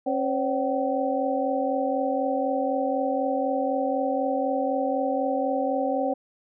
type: tone cluster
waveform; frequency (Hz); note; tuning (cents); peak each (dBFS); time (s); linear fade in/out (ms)
sine; 270.9 / 519 / 563 / 764; C#4 / C5 / C#5 / G5; -40 / -14 / +27 / -45; -28; 0.06-6.14; 10
effects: none